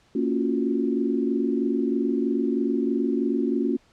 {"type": "chord", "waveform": "sine", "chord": "Gb major seventh", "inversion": "first", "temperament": "just", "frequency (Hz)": [231.2, 277.5, 346.9, 370], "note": ["Bb3", "Db4", "F4", "Gb4"], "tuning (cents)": [-14, 2, -12, 0], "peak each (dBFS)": [-26, -25, -28, -29], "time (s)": [0.15, 3.77], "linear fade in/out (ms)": 5, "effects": ["pink hiss -60 dBFS RMS until 3.92 s", "low-pass 6000 Hz 12 dB/octave"]}